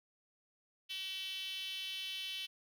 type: tone with high-pass filter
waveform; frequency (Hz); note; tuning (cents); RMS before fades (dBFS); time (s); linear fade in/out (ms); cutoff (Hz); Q
5% pulse; 380.6; F#4; +49; -42; 0.89-2.47; 20; 3000; 5.6
effects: none